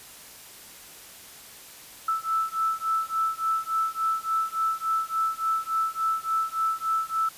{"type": "beating tone pair", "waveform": "sine", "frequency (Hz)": [1316, 1319.5], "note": ["E6", "E6"], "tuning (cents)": [-3, 1], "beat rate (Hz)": 3.5, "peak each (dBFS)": [-27, -27], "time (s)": [2.08, 7.29], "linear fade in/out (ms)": 5, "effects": ["white hiss -46 dBFS RMS until 7.37 s", "resampled to 32000 Hz"]}